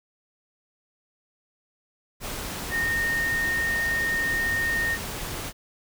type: tone in noise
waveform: sine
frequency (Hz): 1841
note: A#6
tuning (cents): -22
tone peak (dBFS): -23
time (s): 2.7-4.98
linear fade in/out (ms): 50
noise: pink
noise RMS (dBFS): -33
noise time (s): 2.2-5.53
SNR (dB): +7
effects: none